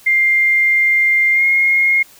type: tone with pitch glide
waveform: sine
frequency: 2100 to 2144 Hz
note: C7 to C7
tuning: +6 to +42 cents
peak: -10 dBFS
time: 0.06-2.03 s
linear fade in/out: 10 ms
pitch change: +36 cents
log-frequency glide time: 1.32-1.44 s
effects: white hiss -45 dBFS RMS until 2.19 s